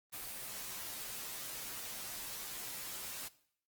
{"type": "noise with comb filter", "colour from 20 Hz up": "white", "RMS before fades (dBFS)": -44, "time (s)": [0.12, 3.29], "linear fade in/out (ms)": 20, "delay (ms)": 12, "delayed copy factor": -0.8, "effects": ["noise-tail reverb RT60 0.6 s tail -18 dB re dry", "Opus 24 kbps"]}